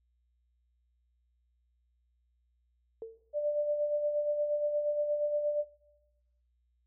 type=tone with exponential decay; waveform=sine; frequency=450.5 Hz; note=A4; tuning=41 cents sharp; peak=-35 dBFS; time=3.02-3.3 s; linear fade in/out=1 ms; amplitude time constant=59 ms
type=tone with tremolo; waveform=sine; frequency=591 Hz; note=D5; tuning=11 cents sharp; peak=-26 dBFS; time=3.33-5.65 s; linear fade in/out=50 ms; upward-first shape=sine; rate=8.5 Hz; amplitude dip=50%
effects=noise-tail reverb RT60 0.9 s tail -17 dB re dry + added 60 Hz sine -70 dBFS peak until 6.86 s